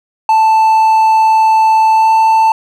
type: tone with pitch glide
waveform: triangle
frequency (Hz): 881 to 887.1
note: A5 to A5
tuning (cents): +2 to +14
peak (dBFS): -4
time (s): 0.29-2.52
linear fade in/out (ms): 2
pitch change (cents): +12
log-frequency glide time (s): 1.93-2.11
effects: none